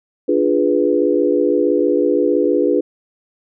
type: chord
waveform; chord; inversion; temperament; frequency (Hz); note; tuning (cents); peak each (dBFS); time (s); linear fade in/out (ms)
sine; D diminished seventh; none; equal; 293.7 / 349.2 / 415.3 / 493.9; D4 / F4 / Ab4 / Cb5; 0 / 0 / 0 / 0; -18; 0.28-2.81; 10
effects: none